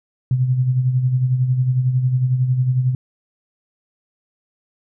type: tone with tremolo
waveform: sine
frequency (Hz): 127.6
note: C3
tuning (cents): -43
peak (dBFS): -12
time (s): 0.31-2.95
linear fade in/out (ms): 2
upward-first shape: sine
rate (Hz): 11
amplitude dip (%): 55
effects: none